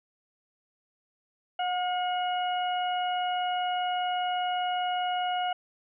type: harmonic tone with a mistuned harmonic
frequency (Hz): 725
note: F#5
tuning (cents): -35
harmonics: 1 / 2 / 3 / 4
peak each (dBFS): -27 / -37 / -43 / -36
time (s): 1.59-5.53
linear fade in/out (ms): 5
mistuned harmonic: 2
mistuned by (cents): -25
effects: none